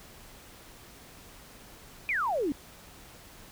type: exponential sweep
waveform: sine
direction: down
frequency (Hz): 2489 to 262.3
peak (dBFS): -26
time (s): 2.09-2.52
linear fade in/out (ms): 0
effects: pink hiss -51 dBFS RMS until 3.51 s